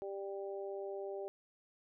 harmonic tone, 196.9 Hz, G3, 8 cents sharp, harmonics 2 / 3 / 4, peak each -41 / -45 / -50 dBFS, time 0.02-1.28 s, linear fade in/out 0 ms, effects none

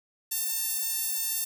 sawtooth tone with high-pass filter, 897 Hz, A5, 33 cents sharp, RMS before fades -30 dBFS, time 0.31-1.45 s, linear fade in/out 10 ms, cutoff 9100 Hz, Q 0.62, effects none

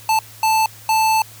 square tone bursts at uneven times, 880 Hz, A5, in tune, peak -14 dBFS, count 3, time 0.09-0.19 / 0.43-0.66 / 0.89-1.22 s, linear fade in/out 2 ms, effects added 109 Hz sine -44 dBFS peak until 1.4 s + white hiss -42 dBFS RMS until 1.4 s

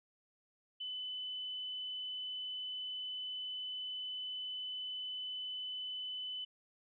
sine tone, 3011 Hz, F#7, 30 cents sharp, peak -39 dBFS, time 0.8-6.45 s, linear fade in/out 10 ms, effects none

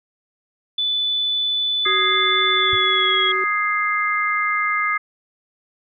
sine tone with pitch glide, 3488 to 3321 Hz, A7 to G#7, -16 to -1 cents, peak -18 dBFS, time 0.78-3.32 s, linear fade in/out 5 ms, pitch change -85 cents, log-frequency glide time 2.55-3.17 s
sine chord, Ab major, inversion second, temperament equal, 1244.5 / 1661.2 / 2093 Hz, Eb6 / Ab6 / C7, 0 / 0 / 0 cents, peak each -21 / -26 / -21 dBFS, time 1.85-4.98 s, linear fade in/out 10 ms
triangle tone with vibrato, 377.5 Hz, F#4, 35 cents sharp, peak -24 dBFS, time 1.86-3.44 s, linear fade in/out 2 ms, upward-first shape sine, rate 4 Hz, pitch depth 8 cents each way
sine tone with exponential decay, 100.7 Hz, G2, 47 cents sharp, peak -23 dBFS, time 2.73-2.8 s, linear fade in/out 0 ms, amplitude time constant 15 ms
effects none

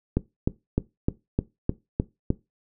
click train, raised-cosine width 3 ms, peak -8 dBFS, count 8, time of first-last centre 0.17-2.304 s, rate 3.28 Hz, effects noise-tail reverb RT60 0.2 s tail -18 dB re dry

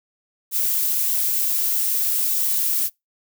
violet noise, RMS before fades -21 dBFS, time 0.51-2.9 s, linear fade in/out 50 ms, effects noise-tail reverb RT60 0.2 s tail -26 dB re dry

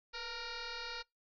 sine tone with frequency modulation, 1426 Hz, F6, 36 cents sharp, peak -40 dBFS, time 0.13-1.03 s, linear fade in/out 20 ms, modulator 469 Hz, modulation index 7.3, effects noise-tail reverb RT60 0.2 s tail -26 dB re dry

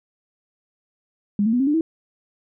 sine tone with pitch steps, 204.2 / 224 / 245.7 / 269.4 / 295.5 / 324.1 Hz, G#3 / A3 / B3 / C#4 / D4 / E4, -29 / +31 / -9 / -49 / +11 / -29 cents, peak -16 dBFS, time 1.39-1.81 s, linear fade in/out 2 ms, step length 70 ms, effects none

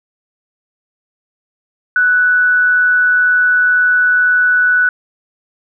sine tone with amplitude modulation, 1484 Hz, F#6, 5 cents sharp, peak -7 dBFS, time 1.96-4.89 s, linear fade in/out 2 ms, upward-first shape sine, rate 162 Hz, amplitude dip 30%, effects none

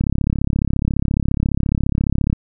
click train, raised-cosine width 5 ms, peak -5 dBFS, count 81, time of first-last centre 0.01-2.329 s, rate 34.5 Hz, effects none

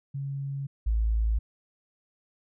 sine tone pair in turn, 138.59 / 55 Hz, C#3 / A1, 0 / 0 cents, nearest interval octave + major third, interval 1600 cents, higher first, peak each -30 / -22 dBFS, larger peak second, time 0.14-0.67 / 0.86-1.39 s, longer neither, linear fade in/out 10 ms, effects none

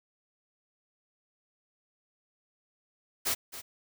white noise with echo, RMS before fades -29 dBFS, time 3.25-3.35 s, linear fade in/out 20 ms, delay 270 ms, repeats 1, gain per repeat -13 dB, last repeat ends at 3.62 s, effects none

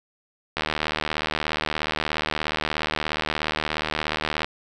click train, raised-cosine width 0.3 ms, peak -8 dBFS, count 299, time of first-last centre 0.57-4.445 s, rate 76.9 Hz, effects none

